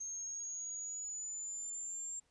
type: linear sweep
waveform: sine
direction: up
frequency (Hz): 6410 to 7420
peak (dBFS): -40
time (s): 0-2.2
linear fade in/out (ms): 10
effects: pink hiss -75 dBFS RMS until 2.3 s + resampled to 22050 Hz